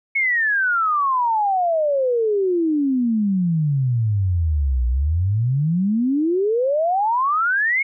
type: exponential two-way sweep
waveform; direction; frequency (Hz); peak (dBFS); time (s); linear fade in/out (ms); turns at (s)
sine; down then up; 2217 to 59 to 2217; -16; 0.15-7.83; 10; 4.87
effects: none